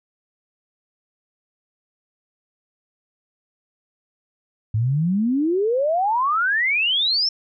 sine exponential sweep, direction up, 103.83 to 5480 Hz, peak -17 dBFS, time 4.74-7.29 s, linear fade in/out 5 ms, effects none

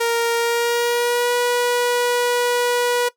sawtooth tone with pitch glide, 466.2 to 486.3 Hz, A#4 to B4, 0 to -27 cents, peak -13 dBFS, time 0-3.09 s, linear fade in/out 10 ms, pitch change +73 cents, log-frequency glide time 0.36-1.34 s, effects noise-tail reverb RT60 0.1 s tail -18 dB re dry

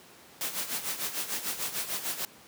white noise with tremolo, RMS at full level -31 dBFS, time 0.41-2.25 s, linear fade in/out 0 ms, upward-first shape sine, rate 6.7 Hz, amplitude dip 70%, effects pink hiss -53 dBFS RMS until 2.47 s + high-pass 150 Hz 12 dB/octave

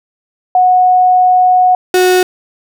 sine / 35% pulse tone pair in turn, 733 / 366.5 Hz, F#5 / F#4, -16 / -16 cents, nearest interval octave, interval 1200 cents, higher first, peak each -5 dBFS, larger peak neither, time 0.55-1.75 / 1.94-2.23 s, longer first, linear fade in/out 2 ms, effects none

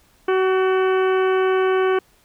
harmonic tone with a mistuned harmonic, 376.9 Hz, F#4, 32 cents sharp, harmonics 1 / 2 / 3 / 4 / 5 / 6 / 7 / 8, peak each -16 / -27 / -26 / -28 / -36 / -35 / -39 / -38 dBFS, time 0.28-1.99 s, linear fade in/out 5 ms, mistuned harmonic 5, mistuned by -61 cents, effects pink hiss -57 dBFS RMS until 2.24 s

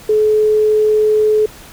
sine tone, 428.3 Hz, A4, 47 cents flat, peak -9 dBFS, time 0.09-1.46 s, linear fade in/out 5 ms, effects pink hiss -38 dBFS RMS until 1.72 s

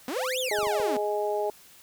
sawtooth exponential two-way sweep, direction up then down, 232.9 to 3722 to 232.9 Hz, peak -26 dBFS, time 0.08-0.97 s, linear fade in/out 2 ms, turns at 0.39 s
sine tone, 512 Hz, C5, 38 cents flat, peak -29 dBFS, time 0.16-0.49 s, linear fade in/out 5 ms
harmonic tone, 208.2 Hz, G#3, 5 cents sharp, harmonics 2 / 3 / 4, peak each -28 / -30 / -31 dBFS, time 0.51-1.5 s, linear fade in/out 2 ms
clicks, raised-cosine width 2 ms, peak -29 dBFS, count 4, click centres 0.587 / 0.63 / 0.67 / 0.8 s
effects white hiss -53 dBFS RMS until 1.82 s

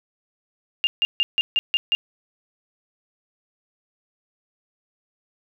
sine tone bursts, 2807 Hz, F7, 8 cents sharp, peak -16 dBFS, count 7, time 0.84-1.95 s, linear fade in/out 0 ms, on 30 ms, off 150 ms, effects none

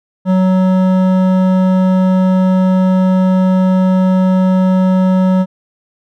sine tone with hard clipping, 186.3 Hz, F#3, 12 cents sharp, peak -10 dBFS, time 0.25-5.46 s, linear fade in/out 50 ms, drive 12 dB, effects none

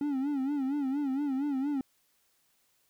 triangle tone with vibrato, 277.2 Hz, C#4, in tune, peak -26 dBFS, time 0.01-1.81 s, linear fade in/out 2 ms, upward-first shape sine, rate 4.3 Hz, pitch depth 110 cents each way, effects white hiss -71 dBFS RMS until 2.89 s

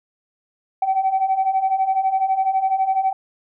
sine beating tone pair, 758 / 770 Hz, F#5 / G5, +42 / -31 cents, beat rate 12 Hz, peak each -21 / -17 dBFS, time 0.82-3.13 s, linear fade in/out 5 ms, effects tanh soft clip ceiling -11 dBFS

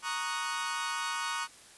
sawtooth chord, D# minor seventh, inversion second, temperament equal, 932.3 / 1108.7 / 1244.5 / 1480 Hz, A#5 / C#6 / D#6 / F#6, 0 / 0 / 0 / 0 cents, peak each -34 dBFS, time 0.02-1.48 s, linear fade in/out 50 ms, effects white hiss -54 dBFS RMS until 1.77 s + resampled to 24000 Hz

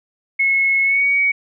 sine tone with pitch glide, 2182 to 2249 Hz, C#7 to C#7, -28 to +24 cents, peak -13 dBFS, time 0.39-1.32 s, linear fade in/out 10 ms, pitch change +52 cents, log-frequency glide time 0.83-1.05 s, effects none

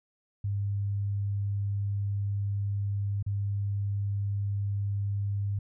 sine tone with dropouts, 100.6 Hz, G2, 45 cents sharp, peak -27 dBFS, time 0.44-5.59 s, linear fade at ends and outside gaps 5 ms, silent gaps 3.227-3.263 s, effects none

